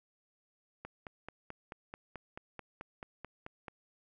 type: click train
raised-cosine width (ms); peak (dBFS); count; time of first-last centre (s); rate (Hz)
0.5; -28; 14; 0.85-3.682; 4.59
effects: none